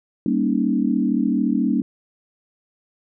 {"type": "chord", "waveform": "sine", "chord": "Eb dominant seventh", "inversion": "first", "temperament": "equal", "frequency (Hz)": [196, 233.1, 277.2, 311.1], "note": ["G3", "Bb3", "Db4", "Eb4"], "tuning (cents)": [0, 0, 0, 0], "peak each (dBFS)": [-23, -21, -22, -25], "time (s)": [0.26, 1.82], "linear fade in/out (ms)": 2, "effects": []}